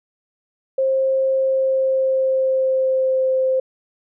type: tone with pitch glide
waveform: sine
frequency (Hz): 531 to 522.2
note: C5 to C5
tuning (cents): +25 to -3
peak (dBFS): -15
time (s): 0.78-3.6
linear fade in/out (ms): 5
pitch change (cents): -28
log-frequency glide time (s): 1.35-3.32
effects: none